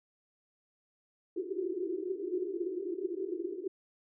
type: band-pass noise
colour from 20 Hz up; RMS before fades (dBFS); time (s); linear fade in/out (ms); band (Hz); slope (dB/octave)
white; -36; 1.36-3.68; 5; 340 to 390; 96
effects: none